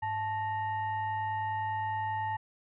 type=tone with frequency modulation; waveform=sine; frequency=875 Hz; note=A5; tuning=10 cents flat; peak=-30 dBFS; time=0.02-2.37 s; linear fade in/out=10 ms; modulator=979 Hz; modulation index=0.62; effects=none